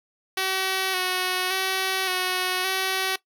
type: tone with vibrato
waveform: 5% pulse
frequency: 373.8 Hz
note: F#4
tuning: 18 cents sharp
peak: -12 dBFS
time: 0.37-3.16 s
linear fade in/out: 5 ms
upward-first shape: square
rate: 0.88 Hz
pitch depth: 27 cents each way
effects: noise-tail reverb RT60 0.1 s tail -18 dB re dry